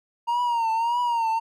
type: tone with vibrato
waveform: triangle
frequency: 933 Hz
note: A#5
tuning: 1 cent sharp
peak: -19 dBFS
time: 0.27-1.4 s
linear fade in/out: 20 ms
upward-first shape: triangle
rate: 1.7 Hz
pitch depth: 89 cents each way
effects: none